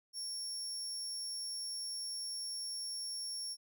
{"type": "tone", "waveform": "30% pulse", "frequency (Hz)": 5490, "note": "F8", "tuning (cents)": -31, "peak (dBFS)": -35, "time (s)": [0.13, 3.57], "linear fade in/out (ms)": 50, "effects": []}